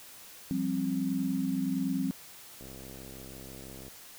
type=chord; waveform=sine; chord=F suspended second; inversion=none; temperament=equal with one note detuned; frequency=174.61 / 196 / 265.1 Hz; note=F3 / G3 / C4; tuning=0 / 0 / +23 cents; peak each=-35 / -33 / -30 dBFS; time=0.51-2.11 s; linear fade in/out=0 ms
type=click train; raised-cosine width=2 ms; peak=-34 dBFS; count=85; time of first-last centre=2.61-3.881 s; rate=66.1 Hz
effects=white hiss -50 dBFS RMS until 4.18 s

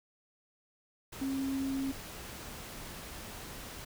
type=tone in noise; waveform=sine; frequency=269.8 Hz; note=C#4; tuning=47 cents flat; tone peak=-31 dBFS; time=1.21-1.92 s; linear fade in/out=10 ms; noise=pink; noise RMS=-45 dBFS; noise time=1.12-3.85 s; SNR=+11 dB; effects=none

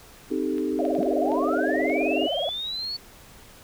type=chord; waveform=sine; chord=A half-diminished seventh; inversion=first; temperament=equal; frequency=261.6 / 311.1 / 392 / 440 Hz; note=C4 / Eb4 / G4 / A4; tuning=0 / 0 / 0 / 0 cents; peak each=-29 / -27 / -29 / -32 dBFS; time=0.3-2.28 s; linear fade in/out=20 ms
type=clicks; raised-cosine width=0.3 ms; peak=-27 dBFS; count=6; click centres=0.582 / 0.852 / 0.951 / 1.03 / 1.318 / 1.898 s
type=tone with vibrato; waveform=sine; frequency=622.3 Hz; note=D#5; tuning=in tune; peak=-25 dBFS; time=0.79-2.49 s; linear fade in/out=0 ms; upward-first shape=triangle; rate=19 Hz; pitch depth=280 cents each way
type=linear sweep; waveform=sine; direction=up; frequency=148.3 to 4480 Hz; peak=-28 dBFS; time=0.98-2.97 s; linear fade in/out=10 ms
effects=pink hiss -49 dBFS RMS until 3.63 s

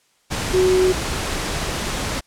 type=tone in noise; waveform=sine; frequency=370.9 Hz; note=F#4; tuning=4 cents sharp; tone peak=-13 dBFS; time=0.53-0.93 s; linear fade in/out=20 ms; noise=pink; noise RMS=-24 dBFS; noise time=0.3-2.21 s; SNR=+8 dB; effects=white hiss -61 dBFS RMS until 2.26 s + low-pass 9000 Hz 12 dB/octave

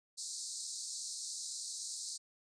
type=band-pass noise; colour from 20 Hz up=white; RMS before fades=-43 dBFS; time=0.17-2.18 s; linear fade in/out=20 ms; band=4000 to 9200 Hz; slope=96 dB/octave; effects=resampled to 22050 Hz

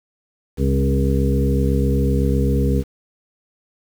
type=harmonic tone with a mistuned harmonic; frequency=67.9 Hz; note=C#2; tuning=35 cents flat; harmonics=1 / 2 / 3 / 4 / 6 / 7; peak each=-18 / -21 / -23 / -24 / -26 / -26 dBFS; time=0.57-2.84 s; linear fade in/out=50 ms; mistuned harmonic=3; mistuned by=-15 cents; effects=7-bit

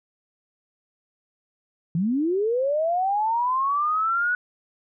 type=linear sweep; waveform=sine; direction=up; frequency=155.56 to 1480 Hz; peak=-20 dBFS; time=1.95-4.35 s; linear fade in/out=2 ms; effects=none

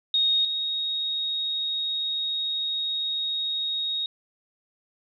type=tone pair in turn; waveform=sine; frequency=3729 / 3753 Hz; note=A#7 / A#7; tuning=0 / +11 cents; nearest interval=unison; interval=11 cents; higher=second; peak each=-19 / -25 dBFS; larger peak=first; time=0.14-0.45 / 0.45-4.06 s; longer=second; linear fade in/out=2 ms; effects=none

